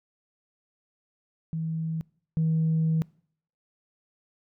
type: tone pair in turn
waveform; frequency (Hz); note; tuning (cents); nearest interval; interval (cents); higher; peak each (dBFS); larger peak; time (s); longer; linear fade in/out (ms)
sine; 161.3 / 160.28; E3 / E3; -37 / -48; unison; 11; first; -27 / -20; second; 1.53-2.01 / 2.37-3.02; second; 0
effects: noise-tail reverb RT60 0.6 s tail -25 dB re dry + tanh soft clip ceiling -18 dBFS